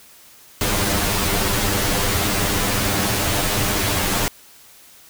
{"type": "noise with comb filter", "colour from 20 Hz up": "pink", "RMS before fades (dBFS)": -20, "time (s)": [0.61, 4.28], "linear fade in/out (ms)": 0, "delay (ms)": 10, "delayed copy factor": 0.9, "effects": ["white hiss -47 dBFS RMS until 5.09 s"]}